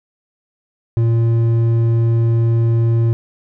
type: tone with hard clipping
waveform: sine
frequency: 115.3 Hz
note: A#2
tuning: 19 cents flat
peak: -13 dBFS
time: 0.97-3.13 s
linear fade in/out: 0 ms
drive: 6 dB
effects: none